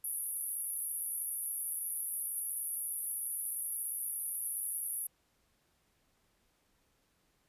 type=band-pass noise; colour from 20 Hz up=white; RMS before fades=-38 dBFS; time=0.04-5.07 s; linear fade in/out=5 ms; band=10000 to 12000 Hz; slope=96 dB/octave; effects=pink hiss -74 dBFS RMS until 7.48 s + resampled to 32000 Hz